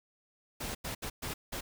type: noise bursts at uneven times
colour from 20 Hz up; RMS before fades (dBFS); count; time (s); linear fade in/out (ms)
pink; -38; 5; 0.6-0.75 / 0.84-0.95 / 1.02-1.1 / 1.22-1.34 / 1.52-1.61; 10
effects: none